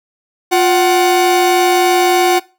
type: tone pair together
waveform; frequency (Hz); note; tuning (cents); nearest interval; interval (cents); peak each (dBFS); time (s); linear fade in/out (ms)
45% pulse; 353.6 / 750.5; F4 / F#5; +22 / +24; octave + minor second; 1302; -12; 0.51-2.4; 20
effects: noise-tail reverb RT60 0.3 s tail -21 dB re dry